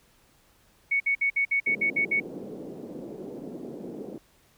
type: tone bursts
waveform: sine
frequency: 2222 Hz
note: C#7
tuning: 4 cents sharp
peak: -21 dBFS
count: 9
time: 0.91-2.202 s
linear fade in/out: 10 ms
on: 92 ms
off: 58 ms
type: band-pass noise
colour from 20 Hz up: white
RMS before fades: -39 dBFS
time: 1.67-4.18 s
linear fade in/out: 2 ms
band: 180 to 440 Hz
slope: 24 dB/octave
effects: pink hiss -62 dBFS RMS until 4.57 s